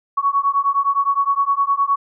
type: beating tone pair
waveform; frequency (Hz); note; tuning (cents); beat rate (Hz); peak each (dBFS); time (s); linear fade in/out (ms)
sine; 1112 / 1121.7; C#6 / C#6; +5 / +20; 9.7; -18; 0.17-1.96; 10
effects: none